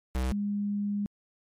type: tone pair in turn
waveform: square / sine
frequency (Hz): 64.3 / 204.1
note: C2 / G#3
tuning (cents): -30 / -30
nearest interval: octave + minor sixth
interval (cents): 2000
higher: second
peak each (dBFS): -27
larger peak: neither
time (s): 0.15-0.32 / 0.32-1.06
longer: second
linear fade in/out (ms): 0
effects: MP3 64 kbps